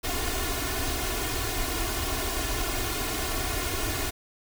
pink noise with comb filter, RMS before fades -29 dBFS, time 0.03-4.11 s, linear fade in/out 20 ms, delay 2.8 ms, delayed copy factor +1, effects none

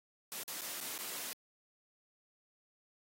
white noise with dropouts, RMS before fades -42 dBFS, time 0.32-1.33 s, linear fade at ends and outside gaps 0 ms, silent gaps 0.434-0.479 / 0.61-0.617 / 0.804-0.81 / 0.978-0.988 s, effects high-pass 200 Hz 12 dB/octave + AAC 48 kbps

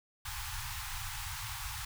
pink band-stop noise, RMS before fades -40 dBFS, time 0.25-1.85 s, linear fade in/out 5 ms, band 130 to 790 Hz, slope 96 dB/octave, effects none

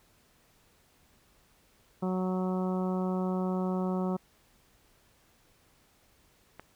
harmonic tone, 185 Hz, F#3, in tune, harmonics 1 / 2 / 3 / 4 / 5 / 6 / 7, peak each -29 / -35 / -39 / -41 / -43 / -45 / -46 dBFS, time 2.02-4.17 s, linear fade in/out 10 ms
click, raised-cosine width 0.5 ms, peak -28 dBFS, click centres 6.596 s
effects pink hiss -65 dBFS RMS until 6.75 s

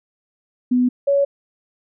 sine tone pair in turn, 248.8 / 561.1 Hz, B3 / C#5, +13 / +21 cents, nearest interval octave + major second, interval 1408 cents, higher second, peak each -13 dBFS, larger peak neither, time 0.71-0.89 / 1.07-1.25 s, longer neither, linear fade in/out 10 ms, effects none

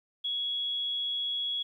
sine tone, 3345 Hz, G#7, 12 cents sharp, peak -29 dBFS, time 0.24-1.63 s, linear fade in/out 10 ms, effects 11-bit

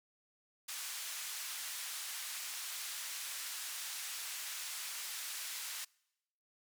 white band-pass noise, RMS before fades -43 dBFS, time 0.68-5.85 s, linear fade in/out 10 ms, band 1300 to 11000 Hz, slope 12 dB/octave, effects noise-tail reverb RT60 0.9 s tail -26 dB re dry

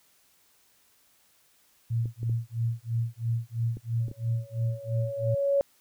sine tone with tremolo, 115.8 Hz, A#2, 11 cents flat, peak -23 dBFS, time 1.9-5.35 s, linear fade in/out 10 ms, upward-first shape sine, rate 3 Hz, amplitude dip 100%
clicks, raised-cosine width 3 ms, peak -28 dBFS, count 6, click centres 2.057 / 2.231 / 2.296 / 3.77 / 4.083 / 4.114 s
sine tone with exponential growth, 559 Hz, C#5, 14 cents sharp, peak -19 dBFS, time 4-5.61 s, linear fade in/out 0 ms, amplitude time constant 350 ms
effects white hiss -64 dBFS RMS until 5.8 s

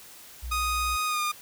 sine tone, 60.6 Hz, B1, 32 cents flat, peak -32 dBFS, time 0.42-0.97 s, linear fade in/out 20 ms
sawtooth tone with pitch glide, 1244.5 to 1214 Hz, D#6 to D#6, 0 to -43 cents, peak -22 dBFS, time 0.51-1.32 s, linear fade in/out 10 ms, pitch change -43 cents, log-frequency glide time 1.06-1.21 s
effects white hiss -48 dBFS RMS until 1.41 s

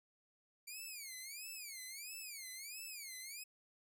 10% pulse tone with vibrato, 2310 Hz, D7, 29 cents flat, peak -38 dBFS, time 0.67-3.44 s, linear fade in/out 10 ms, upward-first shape sine, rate 1.5 Hz, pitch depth 230 cents each way, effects none

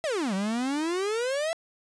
45% pulse exponential two-way sweep, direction down then up, 675 to 186 to 675 Hz, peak -26 dBFS, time 0.04-1.53 s, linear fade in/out 0 ms, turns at 0.34 s, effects resampled to 22050 Hz + 11-bit

